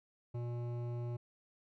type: tone with hard clipping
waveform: sine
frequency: 120 Hz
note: B2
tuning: 49 cents flat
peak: -39 dBFS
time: 0.34-1.17 s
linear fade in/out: 10 ms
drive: 13 dB
effects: none